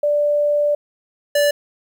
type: tone pair in turn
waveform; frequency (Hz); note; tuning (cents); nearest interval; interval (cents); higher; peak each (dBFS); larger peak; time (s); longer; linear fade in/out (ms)
sine / square; 587.3 / 581.6; D5 / D5; 0 / -17; unison; 17; first; -14; neither; 0.03-0.75 / 1.35-1.51; first; 5
effects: 9-bit